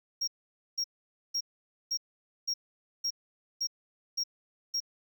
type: tone bursts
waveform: triangle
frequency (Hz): 5588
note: F8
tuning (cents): 0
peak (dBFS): -27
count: 9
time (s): 0.21-4.804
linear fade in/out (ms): 10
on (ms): 66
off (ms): 500
effects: none